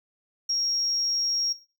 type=tone; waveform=triangle; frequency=5588 Hz; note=F8; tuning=in tune; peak=-20 dBFS; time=0.49-1.53 s; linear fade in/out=10 ms; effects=noise-tail reverb RT60 0.3 s tail -17 dB re dry + tanh soft clip ceiling -21 dBFS